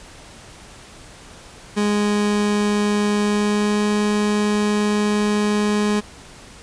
30% pulse tone with pitch glide, 207.3 to 208.7 Hz, G#3 to G#3, -3 to +9 cents, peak -14 dBFS, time 1.76-6.01 s, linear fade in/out 20 ms, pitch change +12 cents, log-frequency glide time 3.22-3.87 s, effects pink hiss -42 dBFS RMS until 6.62 s + resampled to 22050 Hz

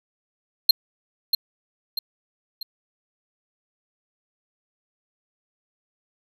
square tone with echo, 4186 Hz, C8, in tune, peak -9 dBFS, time 0.69-0.71 s, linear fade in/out 5 ms, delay 640 ms, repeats 3, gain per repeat -7 dB, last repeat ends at 2.63 s, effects none

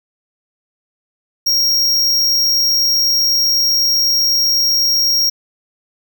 square tone, 5588 Hz, F8, in tune, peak -12 dBFS, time 1.46-5.3 s, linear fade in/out 10 ms, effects none

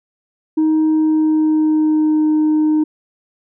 sine tone with pitch glide, 313.2 to 307.8 Hz, D#4 to D#4, +11 to -19 cents, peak -9 dBFS, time 0.57-2.84 s, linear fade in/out 10 ms, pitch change -30 cents, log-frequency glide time 0.84-2.27 s, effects tanh soft clip ceiling -10 dBFS

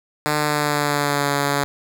5% pulse tone with pitch glide, 150.1 to 142.33 Hz, D3 to C#3, +38 to +46 cents, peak -7 dBFS, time 0.26-1.64 s, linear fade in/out 0 ms, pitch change -92 cents, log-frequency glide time 0.37-1.31 s, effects none

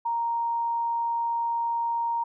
sine tone, 932.3 Hz, A#5, in tune, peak -24 dBFS, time 0.05-2.24 s, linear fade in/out 10 ms, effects none

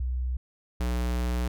sine / square tone pair in turn, 62.7 / 60.74 Hz, B1 / B1, +27 / -28 cents, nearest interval minor second, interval 55 cents, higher first, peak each -26 dBFS, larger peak neither, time 0-0.37 / 0.8-1.48 s, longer second, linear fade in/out 5 ms, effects none

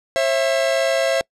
45% pulse tone pair together, 540 / 662.8 Hz, C#5 / E5, -45 / +9 cents, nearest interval major third, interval 354 cents, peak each -19 dBFS, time 0.16-1.21 s, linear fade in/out 0 ms, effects noise-tail reverb RT60 0.1 s tail -26 dB re dry + low-pass 8000 Hz 12 dB/octave

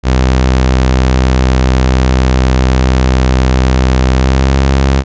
sawtooth tone with pitch glide, 64.2 to 67.24 Hz, C2 to C2, -32 to +48 cents, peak -3 dBFS, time 0.03-5.04 s, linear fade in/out 50 ms, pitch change +80 cents, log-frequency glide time 4.11-4.55 s, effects resampled to 16000 Hz

